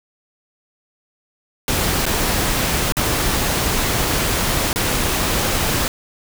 pink noise with dropouts, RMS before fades -19 dBFS, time 1.68-5.88 s, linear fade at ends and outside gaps 1 ms, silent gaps 2.055-2.064 / 2.922-2.968 / 4.73-4.759 s, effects none

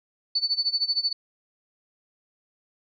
sine tone with tremolo, 4490 Hz, C#8, 21 cents sharp, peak -19 dBFS, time 0.35-1.13 s, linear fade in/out 5 ms, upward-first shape sine, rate 13 Hz, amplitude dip 90%, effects none

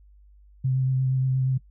sine tone with vibrato, 130.81 Hz, C3, in tune, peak -20 dBFS, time 0.64-1.58 s, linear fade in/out 10 ms, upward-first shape triangle, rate 8.5 Hz, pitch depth 20 cents each way, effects noise-tail reverb RT60 0.1 s tail -21 dB re dry + added 50 Hz sine -50 dBFS peak until 1.7 s

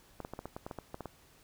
clicks, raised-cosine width 1 ms, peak -26 dBFS, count 12, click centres 0.203 / 0.249 / 0.336 / 0.391 / 0.456 / 0.565 / 0.665 / 0.712 / 0.787 / 0.944 / 1.007 / 1.057 s, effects pink hiss -62 dBFS RMS until 1.43 s

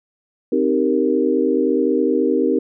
sine chord, C minor seventh, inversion none, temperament equal, 261.6 / 311.1 / 392 / 466.2 Hz, C4 / Eb4 / G4 / Bb4, 0 / 0 / 0 / 0 cents, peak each -20 dBFS, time 0.52-2.59 s, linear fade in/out 5 ms, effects none

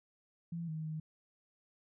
sine tone with pitch steps, 168.4 / 157.5 / 156.4 Hz, E3 / D#3 / D#3, +37 / +21 / +9 cents, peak -37 dBFS, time 0.52-1 s, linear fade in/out 5 ms, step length 160 ms, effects none

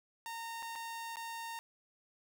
sawtooth tone with dropouts, 919 Hz, A#5, 25 cents flat, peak -37 dBFS, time 0.26-1.59 s, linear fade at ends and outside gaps 0 ms, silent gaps 0.624-0.628 / 0.754-0.758 / 1.158-1.169 s, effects none

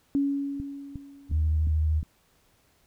sine tone with exponential decay, 280.1 Hz, C#4, 18 cents sharp, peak -20 dBFS, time 0.15-1.72 s, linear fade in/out 0 ms, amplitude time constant 340 ms
click train, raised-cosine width 5 ms, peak -24 dBFS, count 5, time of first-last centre 0.6-2.029 s, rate 2.8 Hz
sine tone with vibrato, 77.78 Hz, D#2, in tune, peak -21 dBFS, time 1.29-2.03 s, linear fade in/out 50 ms, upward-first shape sine, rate 13 Hz, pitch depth 19 cents each way
effects pink hiss -65 dBFS RMS until 2.86 s

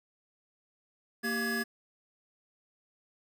square tone cluster, 232.3 / 393.9 / 1684 Hz, A#3 / G4 / G#6, -6 / +8 / +24 cents, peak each -35 / -39 / -33 dBFS, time 1.23-1.64 s, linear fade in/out 20 ms, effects none

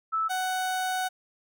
sine / 30% pulse tone pair in turn, 1312 / 744.5 Hz, E6 / F#5, -9 / +11 cents, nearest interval minor seventh, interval 980 cents, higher first, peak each -24 dBFS, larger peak neither, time 0.12-0.29 / 0.29-1.09 s, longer second, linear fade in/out 20 ms, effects none

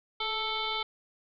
sine tone with frequency modulation, 2207 Hz, C#7, 8 cents flat, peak -29 dBFS, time 0.2-0.83 s, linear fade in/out 5 ms, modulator 444 Hz, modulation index 3.8, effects none

